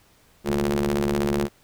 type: ring-modulated tone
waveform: sawtooth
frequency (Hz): 72.5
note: D2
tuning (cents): -22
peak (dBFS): -14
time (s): 0.44-1.49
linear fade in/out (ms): 50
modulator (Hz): 282
effects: pink hiss -58 dBFS RMS until 1.63 s